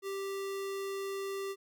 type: tone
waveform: square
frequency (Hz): 392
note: G4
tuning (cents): 0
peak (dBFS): -36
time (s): 0.02-1.56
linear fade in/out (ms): 50
effects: none